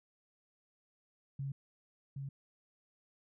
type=tone with echo; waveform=sine; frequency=137.7 Hz; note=C#3; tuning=11 cents flat; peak=-36 dBFS; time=1.39-1.52 s; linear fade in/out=5 ms; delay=770 ms; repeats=1; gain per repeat=-3 dB; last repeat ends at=2.29 s; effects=none